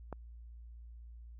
click, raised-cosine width 1 ms, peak -27 dBFS, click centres 0.127 s, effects added 58 Hz sine -48 dBFS peak until 1.39 s

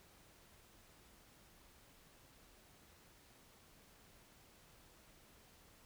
silence, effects pink hiss -65 dBFS RMS until 5.85 s

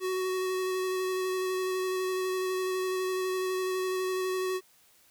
square tone with vibrato, 372.4 Hz, F#4, 11 cents sharp, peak -29 dBFS, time 0-4.61 s, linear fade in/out 50 ms, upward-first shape square, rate 12 Hz, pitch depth 10 cents each way, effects white hiss -62 dBFS RMS until 5.1 s

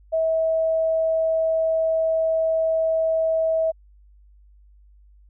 sine tone, 646 Hz, E5, 35 cents flat, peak -18 dBFS, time 0.12-3.72 s, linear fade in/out 20 ms, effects added 50 Hz sine -49 dBFS peak until 5.29 s

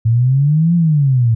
sine exponential two-way sweep, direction up then down, 110.7 to 174.61 to 110.7 Hz, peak -9 dBFS, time 0.05-1.35 s, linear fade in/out 10 ms, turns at 0.75 s, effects none

